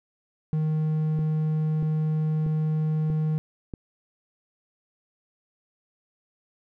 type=tone; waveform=triangle; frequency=155.56 Hz; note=D#3; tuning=in tune; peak=-20 dBFS; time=0.53-3.38 s; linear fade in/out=0 ms
type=click train; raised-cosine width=3 ms; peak=-22 dBFS; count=5; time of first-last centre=1.19-3.738 s; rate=1.57 Hz
effects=none